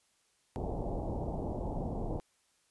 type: low-pass noise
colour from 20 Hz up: pink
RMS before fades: -36 dBFS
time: 0.56-2.2 s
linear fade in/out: 0 ms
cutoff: 850 Hz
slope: 48 dB/octave
effects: white hiss -72 dBFS RMS until 2.7 s + resampled to 24000 Hz